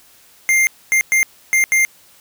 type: tone bursts at uneven times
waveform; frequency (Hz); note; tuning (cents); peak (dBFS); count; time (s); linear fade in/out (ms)
square; 2105; C7; +10; -12; 5; 0.49-0.67 / 0.92-1.01 / 1.12-1.23 / 1.53-1.64 / 1.72-1.85; 0
effects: white hiss -49 dBFS RMS until 2.2 s